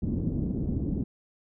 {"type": "low-pass noise", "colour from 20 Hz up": "white", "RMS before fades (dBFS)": -29, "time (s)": [0.02, 1.04], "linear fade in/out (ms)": 10, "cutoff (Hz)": 280, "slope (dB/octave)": 24, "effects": []}